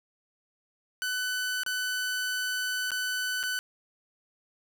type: tone with dropouts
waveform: sawtooth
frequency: 1500 Hz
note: F#6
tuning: 23 cents sharp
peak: -25 dBFS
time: 1.02-3.59 s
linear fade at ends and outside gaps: 0 ms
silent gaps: 1.634-1.663 / 2.906-2.917 / 3.43-3.436 s
effects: none